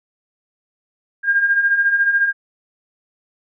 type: beating tone pair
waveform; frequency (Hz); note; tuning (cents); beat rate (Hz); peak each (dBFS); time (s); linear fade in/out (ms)
sine; 1600 / 1614; G6 / G#6; +35 / -50; 14; -21 / -14; 1.23-2.33; 50
effects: none